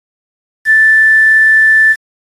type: tone with quantisation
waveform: sine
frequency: 1761 Hz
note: A6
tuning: 1 cent sharp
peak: -4 dBFS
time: 0.65-1.96 s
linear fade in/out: 50 ms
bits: 5
effects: AAC 32 kbps